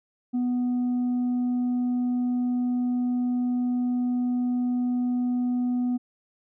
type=tone with tanh clipping; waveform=triangle; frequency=246.9 Hz; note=B3; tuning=in tune; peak=-23 dBFS; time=0.33-5.98 s; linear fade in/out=20 ms; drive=7 dB; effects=none